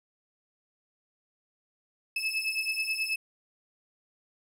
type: beating tone pair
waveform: 35% pulse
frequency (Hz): 2600 / 2609.3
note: E7 / E7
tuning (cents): -24 / -18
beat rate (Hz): 9.3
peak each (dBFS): -30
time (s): 2.16-3.16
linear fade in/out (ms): 5
effects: low-pass 12000 Hz 12 dB/octave